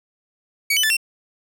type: tone with pitch steps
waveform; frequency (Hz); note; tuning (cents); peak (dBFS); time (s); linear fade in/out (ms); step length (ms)
sawtooth; 2253 / 3003 / 1751 / 2719; C#7 / F#7 / A6 / F7; +28 / +25 / -9 / -47; -13; 0.7-0.968; 5; 67
effects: none